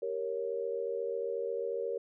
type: chord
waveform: sine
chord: G diminished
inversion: none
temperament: equal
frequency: 392 / 466.2 / 554.4 Hz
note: G4 / Bb4 / Db5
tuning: 0 / 0 / 0 cents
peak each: -39 / -34 / -38 dBFS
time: 0.02-1.98 s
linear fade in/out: 5 ms
effects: none